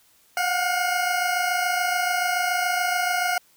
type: tone pair together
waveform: 20% pulse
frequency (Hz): 713 / 740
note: F5 / F#5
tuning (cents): +36 / 0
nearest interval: minor second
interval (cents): 64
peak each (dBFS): -18 / -22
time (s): 0.37-3.38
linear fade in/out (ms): 2
effects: white hiss -59 dBFS RMS until 3.56 s